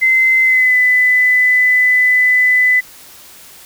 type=tone with pitch glide; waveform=sine; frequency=2061 to 2002 Hz; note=C7 to B6; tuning=-27 to +23 cents; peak=-8 dBFS; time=0.01-2.81 s; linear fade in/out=20 ms; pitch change=-50 cents; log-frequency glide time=0.43-0.76 s; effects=white hiss -39 dBFS RMS until 3.65 s